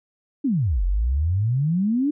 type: exponential two-way sweep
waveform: sine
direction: down then up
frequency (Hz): 304.3 to 42.78 to 304.3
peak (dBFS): -18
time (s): 0.44-2.11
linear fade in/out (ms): 10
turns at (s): 0.84
effects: none